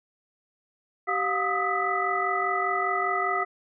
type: tone cluster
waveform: sine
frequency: 386.3 / 712 / 1238 / 1283 / 1984 Hz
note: G4 / F5 / D#6 / E6 / B6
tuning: -25 / +33 / -9 / -47 / +7 cents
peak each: -32 / -29 / -29 / -30 / -30 dBFS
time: 1.07-3.45 s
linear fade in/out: 20 ms
effects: none